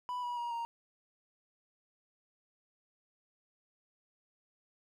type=tone with pitch steps; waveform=triangle; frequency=989 / 969.8 / 950.9 / 932.4 Hz; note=B5 / B5 / A#5 / A#5; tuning=+2 / -32 / +34 / 0 cents; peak=-33 dBFS; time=0.09-0.65 s; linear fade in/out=0 ms; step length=140 ms; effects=none